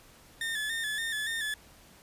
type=tone with vibrato; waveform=30% pulse; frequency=1771 Hz; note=A6; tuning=11 cents sharp; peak=-28 dBFS; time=0.41-1.54 s; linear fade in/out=2 ms; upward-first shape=square; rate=3.5 Hz; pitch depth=48 cents each way; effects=pink hiss -56 dBFS RMS until 2.02 s + resampled to 32000 Hz